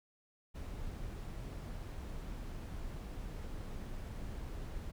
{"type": "noise", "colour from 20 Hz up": "brown", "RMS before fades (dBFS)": -43, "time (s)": [0.54, 4.92], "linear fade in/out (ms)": 20, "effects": []}